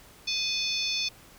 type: harmonic tone with a mistuned harmonic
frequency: 880 Hz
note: A5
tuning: in tune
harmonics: 3 / 4 / 5 / 6 / 7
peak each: -33 / -32 / -32 / -33 / -38 dBFS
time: 0.27-1.09 s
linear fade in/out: 10 ms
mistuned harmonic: 3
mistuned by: -100 cents
effects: pink hiss -53 dBFS RMS until 1.38 s